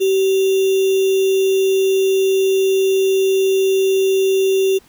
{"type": "tone with sample-and-hold", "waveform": "sine", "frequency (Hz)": 384, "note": "G4", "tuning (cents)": -36, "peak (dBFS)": -12, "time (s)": [0, 4.79], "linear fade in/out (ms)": 20, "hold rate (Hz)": 3150, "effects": ["pink hiss -51 dBFS RMS until 4.88 s"]}